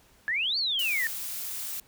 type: exponential two-way sweep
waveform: sine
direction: up then down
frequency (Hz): 1676 to 4627 to 1776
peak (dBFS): -25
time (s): 0.28-1.07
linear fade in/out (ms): 0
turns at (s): 0.58
type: noise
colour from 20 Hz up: blue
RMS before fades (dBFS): -35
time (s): 0.79-1.8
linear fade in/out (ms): 2
effects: pink hiss -60 dBFS RMS until 1.87 s